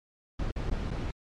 brown noise with dropouts, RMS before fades -31 dBFS, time 0.39-1.11 s, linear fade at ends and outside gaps 5 ms, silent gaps 0.513-0.559 / 0.7-0.711 / 0.907-0.911 s, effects low-pass 5000 Hz 12 dB/octave + MP3 64 kbps

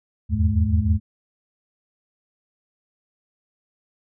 sine tone cluster, 79.3 / 85.7 / 103.4 / 213.3 Hz, D#2 / F2 / G#2 / G#3, +33 / -32 / -7 / +46 cents, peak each -21 / -21 / -23 / -25 dBFS, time 0.29-1 s, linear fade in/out 50 ms, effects none

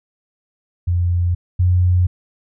sine tone pair in turn, 87.7 / 90.06 Hz, F2 / F#2, +8 / -46 cents, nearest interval unison, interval 46 cents, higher second, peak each -14 / -11 dBFS, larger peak second, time 0.87-1.35 / 1.59-2.07 s, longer neither, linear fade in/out 10 ms, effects none

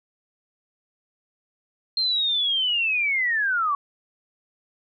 sine linear sweep, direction down, 4200 to 1105 Hz, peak -20 dBFS, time 1.97-3.75 s, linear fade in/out 2 ms, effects none

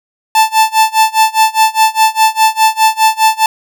45% pulse tone with tremolo, 880 Hz, A5, in tune, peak -4 dBFS, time 0.35-3.46 s, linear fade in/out 2 ms, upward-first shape sine, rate 4.9 Hz, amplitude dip 95%, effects none

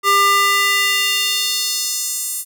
square tone with high-pass filter sweep, 399 Hz, G4, 31 cents sharp, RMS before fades -17 dBFS, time 0.03-2.45 s, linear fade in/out 50 ms, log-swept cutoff 950 to 9600 Hz, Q 1.7, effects none

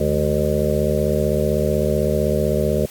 harmonic tone with a mistuned harmonic, 75.8 Hz, D#2, 45 cents flat, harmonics 1 / 2 / 3 / 5 / 6 / 7 / 8, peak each -24 / -24 / -24 / -24 / -24 / -24 / -24 dBFS, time 0-2.86 s, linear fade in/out 5 ms, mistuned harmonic 3, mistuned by -89 cents, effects white hiss -41 dBFS RMS until 2.9 s + AAC 64 kbps

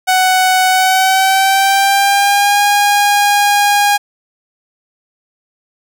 sawtooth tone with pitch glide, 745 to 817.1 Hz, F#5 to G#5, +12 to -28 cents, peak -5 dBFS, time 0.07-3.98 s, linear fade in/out 20 ms, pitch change +160 cents, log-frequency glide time 0.68-2.61 s, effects none

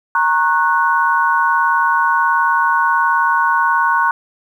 sine chord, F# major, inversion first, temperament equal with one note detuned, 932.3 / 1090.9 / 1480 Hz, A#5 / C#6 / F#6, 0 / -28 / 0 cents, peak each -16 dBFS, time 0.15-4.11 s, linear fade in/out 2 ms, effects 8-bit

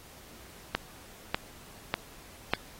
click train, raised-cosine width 0.3 ms, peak -9 dBFS, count 4, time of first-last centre 0.75-2.536 s, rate 1.68 Hz, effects pink hiss -52 dBFS RMS until 2.79 s + AAC 48 kbps

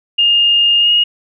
sine tone with pitch glide, 2829 to 2868 Hz, F7 to F7, +22 to +45 cents, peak -8 dBFS, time 0.18-1.04 s, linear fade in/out 10 ms, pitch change +23 cents, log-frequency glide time 0.79-0.91 s, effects none

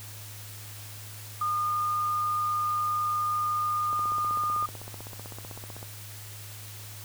sine tone, 1218 Hz, D#6, 37 cents flat, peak -25 dBFS, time 1.41-4.66 s, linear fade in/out 5 ms
click train, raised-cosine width 1 ms, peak -28 dBFS, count 31, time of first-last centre 3.93-5.829 s, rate 15.8 Hz
effects added 104 Hz sine -43 dBFS peak until 7.04 s + white hiss -45 dBFS RMS until 7.04 s

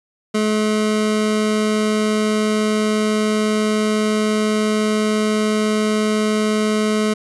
25% pulse tone, 214.1 Hz, A3, 47 cents flat, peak -12 dBFS, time 0.34-7.14 s, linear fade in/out 10 ms, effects resampled to 24000 Hz

